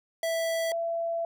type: tone pair in turn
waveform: square / sine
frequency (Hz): 659 / 670.9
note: E5 / E5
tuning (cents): -1 / +30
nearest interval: unison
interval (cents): 31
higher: second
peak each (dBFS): -27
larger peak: neither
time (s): 0.23-0.72 / 0.72-1.25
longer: second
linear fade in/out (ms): 2
effects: none